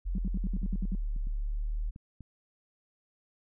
sine linear two-way sweep, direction down then up, 43.65 to 35.39 to 38.97 Hz, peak -29 dBFS, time 0.05-1.91 s, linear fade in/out 20 ms, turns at 1.26 s
sine tone bursts, 187.4 Hz, F#3, 22 cents sharp, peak -31 dBFS, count 9, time 0.15-0.951 s, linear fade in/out 2 ms, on 33 ms, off 63 ms
clicks, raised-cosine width 5 ms, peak -34 dBFS, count 7, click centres 0.574 / 0.619 / 0.733 / 1.163 / 1.271 / 1.961 / 2.207 s
effects none

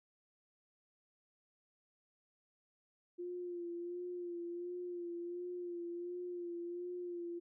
sine tone with vibrato, 350.1 Hz, F4, 4 cents sharp, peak -40 dBFS, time 3.18-7.4 s, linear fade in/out 20 ms, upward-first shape sine, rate 1.4 Hz, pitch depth 33 cents each way, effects none

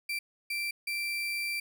35% pulse tone bursts at uneven times, 2349 Hz, D7, in tune, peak -29 dBFS, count 3, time 0.09-0.19 / 0.5-0.71 / 0.87-1.6 s, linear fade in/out 5 ms, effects none

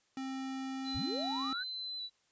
square tone with pitch glide, 265.2 to 267.8 Hz, C4 to C4, +23 to +40 cents, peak -38 dBFS, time 0.17-1.53 s, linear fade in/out 2 ms, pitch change +17 cents, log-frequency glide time 0.74-1.2 s
sine tone with vibrato, 4000 Hz, B7, 21 cents sharp, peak -38 dBFS, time 0.84-2.1 s, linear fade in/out 50 ms, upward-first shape square, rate 1.3 Hz, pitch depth 21 cents each way
sine linear sweep, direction up, 30.87 to 1568 Hz, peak -37 dBFS, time 0.94-1.64 s, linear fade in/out 20 ms
effects white hiss -73 dBFS RMS until 2.31 s + resampled to 16000 Hz

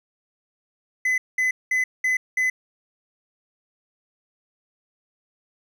triangle tone bursts, 2020 Hz, B6, 39 cents sharp, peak -17 dBFS, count 5, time 1.05-2.5 s, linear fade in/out 5 ms, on 130 ms, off 200 ms, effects none

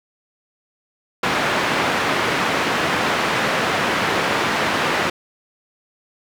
white band-pass noise, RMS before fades -20 dBFS, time 1.23-5.1 s, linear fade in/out 5 ms, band 130 to 1900 Hz, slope 12 dB/octave, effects none

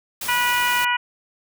white noise, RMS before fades -29 dBFS, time 0.21-0.85 s, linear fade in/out 5 ms
harmonic tone, 487.8 Hz, B4, 21 cents flat, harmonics 2 / 3 / 4 / 5 / 6, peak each -22 / -24 / -25 / -26 / -27 dBFS, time 0.28-0.97 s, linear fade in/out 10 ms
effects none

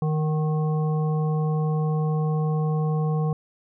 harmonic tone with a mistuned harmonic, 155.2 Hz, D#3, 4 cents flat, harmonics 1 / 3 / 5 / 7, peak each -21 / -31 / -35 / -38 dBFS, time 0.02-3.33 s, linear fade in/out 2 ms, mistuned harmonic 5, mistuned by -36 cents, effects none

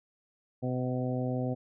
harmonic tone with a mistuned harmonic, 126.9 Hz, B2, 47 cents sharp, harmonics 1 / 2 / 3 / 4 / 5 / 6, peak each -32 / -33 / -41 / -37 / -40 / -43 dBFS, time 0.62-1.55 s, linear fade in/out 20 ms, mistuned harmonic 6, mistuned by -21 cents, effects none

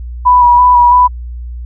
sine tone with vibrato, 980 Hz, B5, 14 cents flat, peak -3 dBFS, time 0.25-1.08 s, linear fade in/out 20 ms, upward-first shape square, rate 3 Hz, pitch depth 20 cents each way, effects added 60 Hz sine -21 dBFS peak until 1.65 s

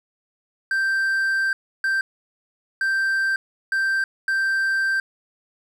triangle tone bursts at uneven times, 1568 Hz, G6, in tune, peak -17 dBFS, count 5, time 0.71-1.53 / 1.84-2.01 / 2.81-3.36 / 3.72-4.04 / 4.28-5 s, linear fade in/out 2 ms, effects none

